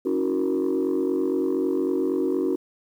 sine chord, F# dominant seventh, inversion second, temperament equal with one note detuned, 277.2 / 321.2 / 370 / 466.2 Hz, C#4 / E4 / F#4 / A#4, 0 / -45 / 0 / 0 cents, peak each -25 / -26 / -23 / -29 dBFS, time 0.05-2.56 s, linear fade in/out 10 ms, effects tanh soft clip ceiling -16 dBFS + 9-bit

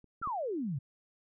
clicks, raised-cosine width 3 ms, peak -44 / -38 / -34 dBFS, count 3, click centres 0.043 / 0.216 / 0.274 s
sine exponential sweep, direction down, 1420 to 123.47 Hz, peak -32 dBFS, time 0.22-0.79 s, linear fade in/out 10 ms
effects none

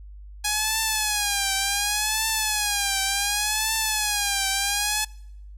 5% pulse tone with vibrato, 830.6 Hz, G#5, in tune, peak -10 dBFS, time 0.44-5.05 s, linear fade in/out 10 ms, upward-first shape triangle, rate 0.68 Hz, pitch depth 120 cents each way, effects noise-tail reverb RT60 0.8 s tail -26 dB re dry + added 50 Hz sine -39 dBFS peak until 5.57 s

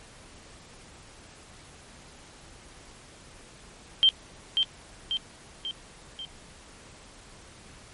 sine tone with echo, 3144 Hz, G7, 4 cents sharp, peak -15 dBFS, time 4.03-4.09 s, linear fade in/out 0 ms, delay 540 ms, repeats 4, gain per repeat -5 dB, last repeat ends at 6.25 s, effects pink hiss -50 dBFS RMS until 7.93 s + MP3 48 kbps

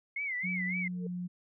sine tone with vibrato, 2128 Hz, C7, 29 cents sharp, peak -32 dBFS, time 0.16-0.88 s, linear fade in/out 5 ms, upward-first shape sine, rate 3.6 Hz, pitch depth 140 cents each way
sine tone with pitch glide, 182.4 to 178.44 Hz, F#3 to F3, -24 to +38 cents, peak -34 dBFS, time 0.43-1.28 s, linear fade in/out 20 ms, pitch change -38 cents, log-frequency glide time 0.71-1.02 s
sine tone with exponential growth, 452.3 Hz, A4, 48 cents sharp, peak -37 dBFS, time 0.89-1.07 s, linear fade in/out 5 ms, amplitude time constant 37 ms
effects none

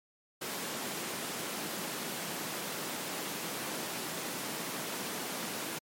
pink high-pass noise, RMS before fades -38 dBFS, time 0.41-5.79 s, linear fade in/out 10 ms, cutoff 170 Hz, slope 24 dB/octave, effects MP3 64 kbps

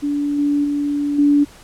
sine tone with level steps, 288.9 Hz, D4, 28 cents flat, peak -17 / -14 / -17 / -10 dBFS, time 0.02-1.45 s, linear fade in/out 20 ms, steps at 0.38 / 0.64 / 1.18 s, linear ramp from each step 10 ms, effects pink hiss -44 dBFS RMS until 1.63 s + low-pass 11000 Hz 12 dB/octave

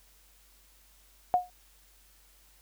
sine tone with exponential decay, 722 Hz, F#5, 43 cents flat, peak -17 dBFS, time 1.34-1.5 s, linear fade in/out 0 ms, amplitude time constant 34 ms, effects added 48 Hz sine -62 dBFS peak until 2.61 s + white hiss -62 dBFS RMS until 2.61 s

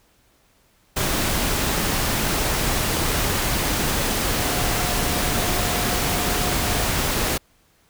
sine tone in noise, 717 Hz, F5, 45 cents sharp, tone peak -32 dBFS, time 4.37-6.85 s, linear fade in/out 10 ms, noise pink, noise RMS -22 dBFS, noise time 0.96-7.38 s, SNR -13 dB, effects pink hiss -60 dBFS RMS until 7.89 s

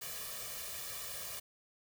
white noise with comb filter, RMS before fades -43 dBFS, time 0.01-1.4 s, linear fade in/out 10 ms, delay 1.7 ms, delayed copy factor +0.85, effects none

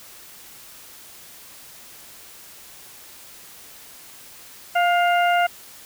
harmonic tone with a mistuned harmonic, 700 Hz, F5, 4 cents sharp, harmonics 1 / 2 / 3 / 4, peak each -17 / -23 / -27 / -29 dBFS, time 4.75-5.47 s, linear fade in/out 10 ms, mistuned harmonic 2, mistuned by +31 cents, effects white hiss -44 dBFS RMS until 5.85 s

